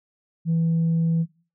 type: tone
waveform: sine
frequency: 164.81 Hz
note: E3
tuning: in tune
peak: -17 dBFS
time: 0.45-1.26 s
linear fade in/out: 50 ms
effects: noise-tail reverb RT60 0.4 s tail -20 dB re dry + tanh soft clip ceiling -16 dBFS